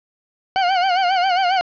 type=tone with vibrato; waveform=40% pulse; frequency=740 Hz; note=F#5; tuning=in tune; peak=-14 dBFS; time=0.56-1.61 s; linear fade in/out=0 ms; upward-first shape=sine; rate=7.4 Hz; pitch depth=95 cents each way; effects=resampled to 11025 Hz + 7-bit